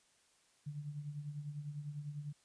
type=tone with tremolo; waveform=sine; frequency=146.83 Hz; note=D3; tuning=in tune; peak=-38 dBFS; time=0.66-2.33 s; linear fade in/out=10 ms; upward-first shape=triangle; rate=10 Hz; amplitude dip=70%; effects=white hiss -71 dBFS RMS until 2.44 s + resampled to 22050 Hz